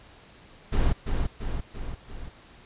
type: noise with echo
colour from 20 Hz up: brown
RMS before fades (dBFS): -21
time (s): 0.72-0.93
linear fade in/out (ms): 10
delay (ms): 340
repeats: 4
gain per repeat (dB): -4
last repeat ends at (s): 2.29
effects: pink hiss -52 dBFS RMS until 2.65 s + resampled to 8000 Hz